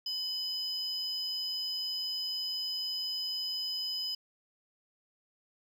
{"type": "tone pair together", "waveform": "sine", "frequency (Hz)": [2998, 5038], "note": ["F#7", "D#8"], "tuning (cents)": [22, 21], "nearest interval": "major sixth", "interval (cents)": 899, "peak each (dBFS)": [-39, -31], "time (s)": [0.06, 4.15], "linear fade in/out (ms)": 5, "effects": ["tanh soft clip ceiling -30 dBFS", "10-bit"]}